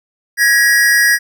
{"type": "tone pair together", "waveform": "square", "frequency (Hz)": [1661.2, 1908], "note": ["G#6", "A#6"], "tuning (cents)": [0, 40], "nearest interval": "major second", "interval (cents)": 240, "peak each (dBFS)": -12, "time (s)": [0.37, 1.19], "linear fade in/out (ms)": 50, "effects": []}